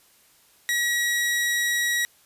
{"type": "tone", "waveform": "sawtooth", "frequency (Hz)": 1914, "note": "A#6", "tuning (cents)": 45, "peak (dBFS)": -18, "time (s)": [0.69, 2.05], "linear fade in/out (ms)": 0, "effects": ["white hiss -58 dBFS RMS until 2.25 s", "resampled to 32000 Hz"]}